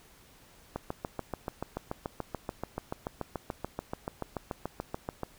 click train, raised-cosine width 1 ms, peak -19 dBFS, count 32, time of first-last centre 0.76-5.233 s, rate 6.93 Hz, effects pink hiss -58 dBFS RMS until 5.38 s

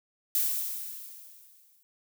violet noise with exponential decay, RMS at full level -25 dBFS, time 0.35-1.83 s, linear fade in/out 0 ms, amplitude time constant 320 ms, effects none

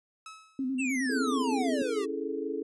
sawtooth tone with exponential decay, 1293 Hz, E6, 34 cents flat, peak -37 dBFS, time 0.26-0.77 s, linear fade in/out 2 ms, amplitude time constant 110 ms
sine tone with vibrato, 261.6 Hz, C4, in tune, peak -28 dBFS, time 0.59-1.82 s, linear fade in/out 2 ms, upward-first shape square, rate 9.6 Hz, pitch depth 50 cents each way
square exponential sweep, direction down, 2776 to 370 Hz, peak -32 dBFS, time 0.78-2.06 s, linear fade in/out 20 ms
sine chord, A major seventh, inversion first, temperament equal, 277.2 / 329.6 / 415.3 / 440 Hz, C#4 / E4 / G#4 / A4, 0 / 0 / 0 / 0 cents, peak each -37 / -37 / -36 / -35 dBFS, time 1.09-2.63 s, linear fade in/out 10 ms
effects resampled to 24000 Hz

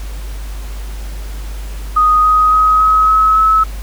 sine tone with pitch steps, 1244.5 / 1254.6 / 1264.8 / 1275.1 / 1285.4 / 1295.9 Hz, D#6 / D#6 / D#6 / D#6 / E6 / E6, 0 / +14 / +28 / +42 / -44 / -30 cents, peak -7 dBFS, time 1.96-3.64 s, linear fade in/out 10 ms, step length 280 ms, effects added 50 Hz sine -22 dBFS peak until 3.82 s + pink hiss -36 dBFS RMS until 3.82 s

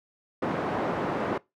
pink band-pass noise, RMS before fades -29 dBFS, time 0.42-1.38 s, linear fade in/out 5 ms, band 230 to 1100 Hz, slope 12 dB/octave, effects noise-tail reverb RT60 0.2 s tail -21 dB re dry

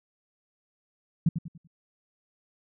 sine tone with echo, 164.9 Hz, E3, 1 cent sharp, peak -17 dBFS, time 1.26-1.29 s, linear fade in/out 5 ms, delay 96 ms, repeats 4, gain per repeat -9 dB, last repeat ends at 1.674 s, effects none

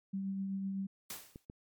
sine tone with tremolo, 194.2 Hz, G3, 16 cents flat, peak -33 dBFS, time 0.13-0.87 s, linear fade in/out 10 ms, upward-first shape triangle, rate 7.9 Hz, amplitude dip 30%
white noise with exponential decay, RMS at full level -40 dBFS, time 1.1-1.45 s, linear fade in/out 2 ms, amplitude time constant 76 ms
clicks, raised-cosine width 3 ms, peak -34 dBFS, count 2, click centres 1.359 / 1.499 s
effects MP3 96 kbps

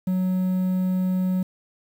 triangle tone with quantisation, 185 Hz, F#3, in tune, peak -18 dBFS, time 0.07-1.43 s, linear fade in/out 5 ms, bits 8, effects none

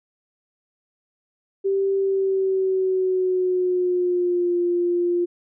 sine tone with pitch glide, 390.6 to 350 Hz, G4 to F4, -6 to +4 cents, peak -18 dBFS, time 1.64-5.26 s, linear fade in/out 20 ms, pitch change -190 cents, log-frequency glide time 1.96-4.57 s, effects none

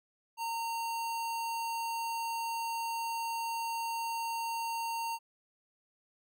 square tone, 919 Hz, A#5, 25 cents flat, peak -34 dBFS, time 0.37-5.19 s, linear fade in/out 50 ms, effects none

